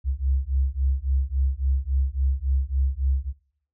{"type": "beating tone pair", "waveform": "sine", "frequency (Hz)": [65.41, 69.01], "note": ["C2", "C#2"], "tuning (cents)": [0, -7], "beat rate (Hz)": 3.6, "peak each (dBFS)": -24, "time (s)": [0.04, 3.33], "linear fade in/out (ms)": 50, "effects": ["noise-tail reverb RT60 0.6 s tail -20 dB re dry"]}